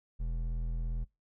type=tone with hard clipping; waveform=triangle; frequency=41.2 Hz; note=E1; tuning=in tune; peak=-33 dBFS; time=0.19-1.05 s; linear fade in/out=20 ms; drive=12 dB; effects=noise-tail reverb RT60 0.2 s tail -22 dB re dry